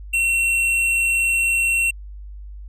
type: tone with tanh clipping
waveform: triangle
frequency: 2721 Hz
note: F7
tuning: 46 cents flat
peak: -18 dBFS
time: 0.13-1.91 s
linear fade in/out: 10 ms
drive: 17 dB
effects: added 50 Hz sine -33 dBFS peak until 2.68 s + resampled to 32000 Hz